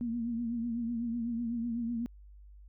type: tone with vibrato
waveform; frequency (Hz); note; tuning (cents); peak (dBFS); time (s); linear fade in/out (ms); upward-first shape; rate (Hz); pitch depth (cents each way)
sine; 233.9; A#3; +6; -31; 0.01-2.06; 0; triangle; 8; 70
effects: added 50 Hz sine -50 dBFS peak until 2.68 s